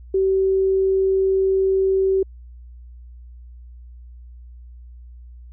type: tone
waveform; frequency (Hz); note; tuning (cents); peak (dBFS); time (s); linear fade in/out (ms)
sine; 383.4; G4; -38; -15; 0.14-2.23; 5
effects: added 60 Hz sine -38 dBFS peak until 5.52 s